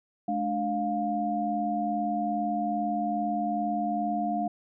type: tone cluster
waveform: sine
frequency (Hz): 212.7 / 295.1 / 705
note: G#3 / D4 / F5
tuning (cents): +42 / +8 / +16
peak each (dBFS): -31 / -33 / -28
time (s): 0.28-4.48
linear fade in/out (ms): 5
effects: none